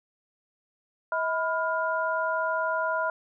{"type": "tone cluster", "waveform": "sine", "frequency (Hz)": [641, 994, 1412], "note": ["E5", "B5", "F6"], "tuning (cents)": [-49, 11, 19], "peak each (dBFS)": -29, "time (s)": [1.12, 3.1], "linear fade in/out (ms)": 2, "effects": []}